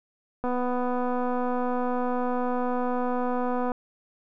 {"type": "click train", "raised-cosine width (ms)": 1, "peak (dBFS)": -16, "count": 814, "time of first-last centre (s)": [0.44, 3.718], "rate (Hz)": 248, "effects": []}